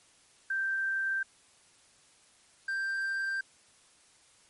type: tone pair in turn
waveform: sine / triangle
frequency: 1568 / 1576.2 Hz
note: G6 / G6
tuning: 0 / +9 cents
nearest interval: unison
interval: 9 cents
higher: second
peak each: -28 dBFS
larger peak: neither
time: 0.5-1.23 / 2.68-3.41 s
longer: neither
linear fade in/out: 5 ms
effects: white hiss -62 dBFS RMS until 4.49 s + MP3 48 kbps